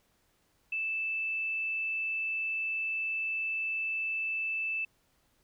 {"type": "tone", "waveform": "sine", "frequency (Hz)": 2637, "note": "E7", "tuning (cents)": 0, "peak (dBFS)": -30, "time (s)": [0.72, 4.85], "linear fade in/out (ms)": 5, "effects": ["pink hiss -71 dBFS RMS until 5.43 s"]}